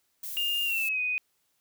violet noise, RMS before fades -37 dBFS, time 0.23-0.89 s, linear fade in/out 5 ms
sine tone with pitch glide, 2815 to 2493 Hz, F7 to D#7, +13 to +3 cents, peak -26 dBFS, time 0.37-1.18 s, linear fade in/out 0 ms, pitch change -210 cents, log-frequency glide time 0.63-1 s
effects white hiss -73 dBFS RMS until 1.6 s

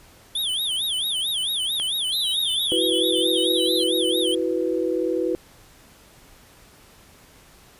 square tone with vibrato, 3367 Hz, G#7, 23 cents sharp, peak -23 dBFS, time 0.35-4.35 s, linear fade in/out 5 ms, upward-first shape sine, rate 4.5 Hz, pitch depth 210 cents each way
click, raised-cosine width 0.3 ms, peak -18 dBFS, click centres 1.799 s
triangle exponential two-way sweep, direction down then up, 4094 to 3243 to 4094 Hz, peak -25 dBFS, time 2.12-3.84 s, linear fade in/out 10 ms, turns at 2.79 s
sine chord, E suspended second, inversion none, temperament equal, 329.6 / 370 / 493.9 Hz, E4 / F#4 / B4, 0 / 0 / 0 cents, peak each -25 dBFS, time 2.72-5.35 s, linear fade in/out 0 ms
effects pink hiss -51 dBFS RMS until 7.79 s + resampled to 32000 Hz

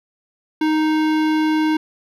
sine tone with hard clipping, 311.1 Hz, D#4, in tune, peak -17 dBFS, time 0.61-1.77 s, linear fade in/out 5 ms, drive 18 dB, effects none

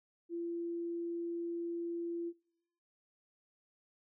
sine tone, 340.5 Hz, F4, 44 cents flat, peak -36 dBFS, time 0.29-2.33 s, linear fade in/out 50 ms, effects noise-tail reverb RT60 0.9 s tail -24 dB re dry

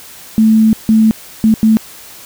sine tone bursts at uneven times, 220 Hz, A3, in tune, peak -5 dBFS, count 4, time 0.38-0.73 / 0.89-1.11 / 1.44-1.54 / 1.63-1.77 s, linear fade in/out 0 ms, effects white hiss -35 dBFS RMS until 2.25 s

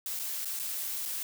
blue noise with dropouts, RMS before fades -35 dBFS, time 0.06-1.23 s, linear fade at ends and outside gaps 1 ms, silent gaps 0.191-0.196 / 0.448-0.455 / 0.592-0.597 / 1.054-1.058 s, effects none

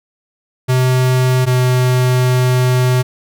square tone pair in turn, 128 / 126.53 Hz, C3 / B2, -38 / +42 cents, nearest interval unison, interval 20 cents, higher first, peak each -11 dBFS, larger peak neither, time 0.68-1.46 / 1.46-3.03 s, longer second, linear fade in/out 20 ms, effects none

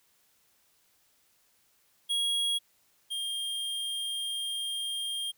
square tone pair in turn, 3300 / 3212 Hz, G#7 / G7, -12 / +41 cents, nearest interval unison, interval 47 cents, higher first, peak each -27 / -32 dBFS, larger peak first, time 2.09-2.59 / 3.1-5.32 s, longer second, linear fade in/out 20 ms, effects white hiss -68 dBFS RMS until 5.37 s

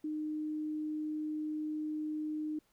sine tone, 306.4 Hz, D#4, 27 cents flat, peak -34 dBFS, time 0.04-2.59 s, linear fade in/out 5 ms, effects pink hiss -73 dBFS RMS until 2.72 s

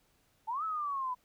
sine exponential two-way sweep, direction up then down, 851 to 1318.5 to 986 Hz, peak -32 dBFS, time 0.47-1.15 s, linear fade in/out 20 ms, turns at 0.64 s, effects pink hiss -71 dBFS RMS until 1.24 s

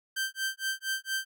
sawtooth tone with tremolo, 1563 Hz, G6, 6 cents flat, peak -24 dBFS, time 0.16-1.25 s, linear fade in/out 10 ms, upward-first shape sine, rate 4.3 Hz, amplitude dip 100%, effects none

